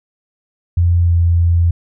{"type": "tone with pitch glide", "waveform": "sine", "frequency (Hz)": [86.5, 85.31], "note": ["F2", "F2"], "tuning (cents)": [-16, -40], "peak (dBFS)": -9, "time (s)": [0.77, 1.71], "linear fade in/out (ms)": 5, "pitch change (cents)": -24, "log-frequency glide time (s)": [1.03, 1.12], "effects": []}